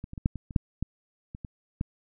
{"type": "clicks", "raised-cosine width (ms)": 5, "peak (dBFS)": [-24, -27, -24, -10, -23, -28, -9, -16, -26, -24, -16], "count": 11, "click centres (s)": [0.041, 0.134, 0.178, 0.259, 0.357, 0.508, 0.562, 0.826, 1.349, 1.448, 1.811], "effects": []}